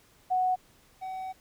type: tone pair in turn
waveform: sine / triangle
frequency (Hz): 739 / 754.1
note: F#5 / F#5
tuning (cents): -2 / +33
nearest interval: unison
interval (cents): 35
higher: second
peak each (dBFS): -23 / -32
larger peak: first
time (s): 0.3-0.56 / 1.01-1.33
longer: second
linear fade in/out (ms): 20
effects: pink hiss -61 dBFS RMS until 1.4 s